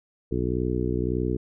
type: harmonic tone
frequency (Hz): 61.74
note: B1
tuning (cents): 0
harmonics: 1 / 2 / 3 / 4 / 5 / 6 / 7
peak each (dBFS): -30 / -30 / -33 / -32 / -31 / -30 / -32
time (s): 0.31-1.37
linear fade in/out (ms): 10
effects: none